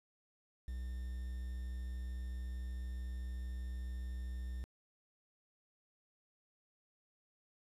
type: tone with quantisation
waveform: triangle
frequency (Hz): 62.3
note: B1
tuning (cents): +16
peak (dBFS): -37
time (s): 0.68-4.64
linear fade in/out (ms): 0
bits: 10
effects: resampled to 32000 Hz